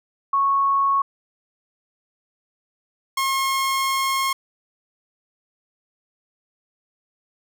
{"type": "tone pair in turn", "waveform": ["sine", "sawtooth"], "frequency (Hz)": [1104, 1076.9], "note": ["C#6", "C6"], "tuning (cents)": [-7, 50], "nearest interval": "unison", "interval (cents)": 43, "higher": "first", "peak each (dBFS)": -16, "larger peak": "neither", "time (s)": [[0.33, 1.02], [3.17, 4.33]], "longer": "second", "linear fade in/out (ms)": 5, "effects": []}